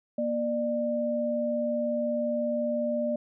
sine tone pair together, 237.3 / 597 Hz, A#3 / D5, +31 / +28 cents, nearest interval octave + major third, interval 1597 cents, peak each -30 / -27 dBFS, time 0.18-3.16 s, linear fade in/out 5 ms, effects none

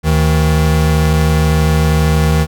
square tone pair together, 75.63 / 157.6 Hz, D#2 / D#3, -49 / +23 cents, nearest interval octave + minor second, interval 1272 cents, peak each -13 dBFS, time 0.03-2.47 s, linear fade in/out 50 ms, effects none

